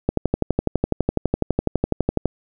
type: click train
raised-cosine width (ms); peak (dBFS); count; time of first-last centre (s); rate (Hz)
2; -4; 27; 0.09-2.257; 12
effects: none